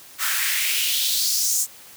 white noise with high-pass filter sweep, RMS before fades -22 dBFS, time 0.18-1.67 s, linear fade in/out 50 ms, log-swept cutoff 1300 to 7400 Hz, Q 3, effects white hiss -45 dBFS RMS until 1.96 s + high-pass 60 Hz 12 dB/octave

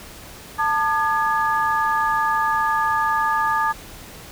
sine tone cluster, 888 / 1208 / 1682 Hz, A5 / D6 / G#6, +16 / +48 / +22 cents, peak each -21 / -21 / -24 dBFS, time 0.58-3.73 s, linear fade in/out 20 ms, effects pink hiss -40 dBFS RMS until 4.31 s

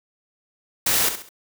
white noise with echo, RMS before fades -20 dBFS, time 0.86-1.09 s, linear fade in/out 5 ms, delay 67 ms, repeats 3, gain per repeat -9 dB, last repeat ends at 1.291 s, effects none

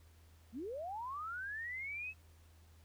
sine linear sweep, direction up, 196 to 2615 Hz, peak -40 dBFS, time 0.52-2.14 s, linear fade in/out 50 ms, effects added 81 Hz sine -60 dBFS peak until 2.84 s + pink hiss -69 dBFS RMS until 2.84 s

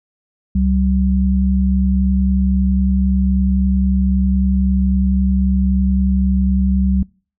sine tone pair together, 67.7 / 191.48 Hz, C#2 / G3, -40 / -40 cents, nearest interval octave + tritone, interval 1800 cents, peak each -15 dBFS, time 0.55-7.03 s, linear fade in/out 5 ms, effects noise-tail reverb RT60 0.4 s tail -25 dB re dry

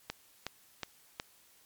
click train, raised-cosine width 0.2 ms, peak -18 dBFS, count 4, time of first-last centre 0.1-1.199 s, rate 2.73 Hz, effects white hiss -63 dBFS RMS until 1.65 s + MP3 96 kbps

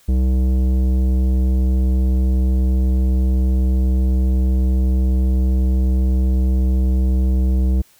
triangle tone with tanh clipping, 64 Hz, C2, 38 cents flat, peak -15 dBFS, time 0.08-7.82 s, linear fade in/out 10 ms, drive 17 dB, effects white hiss -53 dBFS RMS until 7.99 s

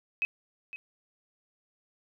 sine tone with echo, 2548 Hz, D#7, 41 cents sharp, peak -25 dBFS, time 0.22-0.25 s, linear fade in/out 0 ms, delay 510 ms, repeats 1, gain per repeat -13 dB, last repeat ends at 0.76 s, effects none

